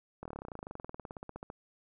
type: slowing click train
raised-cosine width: 1 ms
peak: -28 dBFS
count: 30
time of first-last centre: 0.23-1.501 s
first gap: 24 ms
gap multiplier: 1.04
effects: none